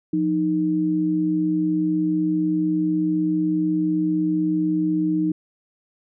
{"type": "tone pair together", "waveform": "sine", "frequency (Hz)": [175.15, 311.1], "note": ["F3", "D#4"], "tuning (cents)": [5, 0], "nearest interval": "minor seventh", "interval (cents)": 995, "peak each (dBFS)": [-25, -19], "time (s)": [0.13, 5.32], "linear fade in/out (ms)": 5, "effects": []}